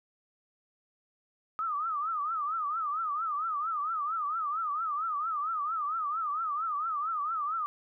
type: tone with vibrato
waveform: sine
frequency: 1244.5 Hz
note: D#6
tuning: in tune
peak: -29 dBFS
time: 1.59-7.66 s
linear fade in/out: 0 ms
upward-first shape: triangle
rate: 4.4 Hz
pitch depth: 170 cents each way
effects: none